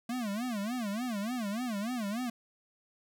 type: tone with vibrato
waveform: square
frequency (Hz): 224.4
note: A3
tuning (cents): +34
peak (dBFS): -33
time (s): 0.09-2.3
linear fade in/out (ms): 5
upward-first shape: sine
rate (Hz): 3.4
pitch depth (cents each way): 220
effects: none